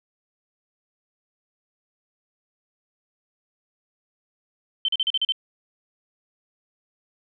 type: tone bursts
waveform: sine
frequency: 3092 Hz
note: G7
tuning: 24 cents flat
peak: -19 dBFS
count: 7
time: 4.85-5.322 s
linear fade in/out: 2 ms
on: 34 ms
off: 39 ms
effects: none

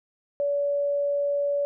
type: tone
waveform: sine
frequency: 571 Hz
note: D5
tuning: 49 cents flat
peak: -22 dBFS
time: 0.4-1.65 s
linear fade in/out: 0 ms
effects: none

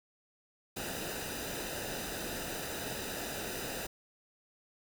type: noise with comb filter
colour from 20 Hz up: pink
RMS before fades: -39 dBFS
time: 0.76-3.87 s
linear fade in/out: 10 ms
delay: 0.91 ms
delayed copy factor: -0.65
effects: none

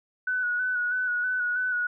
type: tone with vibrato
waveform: sine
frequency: 1480 Hz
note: F#6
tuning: in tune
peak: -24 dBFS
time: 0.27-1.87 s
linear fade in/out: 5 ms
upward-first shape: square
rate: 3.1 Hz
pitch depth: 26 cents each way
effects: none

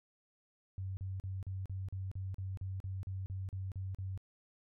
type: tone bursts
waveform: sine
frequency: 95.2 Hz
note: F#2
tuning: 50 cents sharp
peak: -37 dBFS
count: 15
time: 0.78-4.176 s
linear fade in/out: 0 ms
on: 190 ms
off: 39 ms
effects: none

